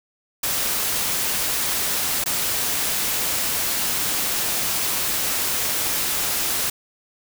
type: noise with dropouts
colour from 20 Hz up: white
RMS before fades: -23 dBFS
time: 0.43-6.7 s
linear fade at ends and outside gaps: 5 ms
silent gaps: 2.241-2.259 s
effects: none